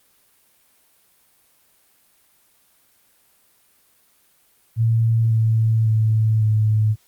sine tone with pitch steps, 113.8 / 111.84 / 109.92 / 108.04 Hz, A#2 / A2 / A2 / A2, -41 / +29 / -1 / -31 cents, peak -14 dBFS, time 4.76-6.96 s, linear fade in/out 50 ms, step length 550 ms, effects white hiss -59 dBFS RMS until 7.07 s + Opus 32 kbps

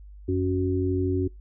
harmonic tone, 92.5 Hz, F#2, in tune, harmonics 1 / 3 / 4, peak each -26 / -27 / -26 dBFS, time 0.28-1.28 s, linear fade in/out 10 ms, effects noise-tail reverb RT60 0.2 s tail -23 dB re dry + added 50 Hz sine -42 dBFS peak until 1.4 s

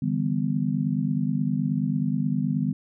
sine chord, E minor seventh, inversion third, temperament just, 148.33 / 164.81 / 197.78 / 247.2 Hz, D3 / E3 / G3 / B3, +18 / 0 / +16 / +2 cents, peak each -27 / -31 / -27 / -27 dBFS, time 0.02-2.73 s, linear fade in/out 5 ms, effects none

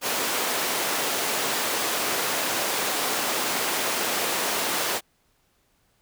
pink high-pass noise, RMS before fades -26 dBFS, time 0.01-5.01 s, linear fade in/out 50 ms, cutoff 390 Hz, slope 12 dB/octave, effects pink hiss -67 dBFS RMS until 6.01 s

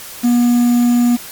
triangle tone with quantisation, 241.2 Hz, B3, 41 cents flat, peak -7 dBFS, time 0.23-1.17 s, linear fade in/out 20 ms, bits 5, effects white hiss -32 dBFS RMS until 1.31 s + MP3 96 kbps

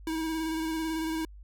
square tone with vibrato, 320.6 Hz, E4, 48 cents flat, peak -30 dBFS, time 0.07-1.25 s, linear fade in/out 2 ms, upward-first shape square, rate 18 Hz, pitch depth 20 cents each way, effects added 50 Hz sine -45 dBFS peak until 1.43 s

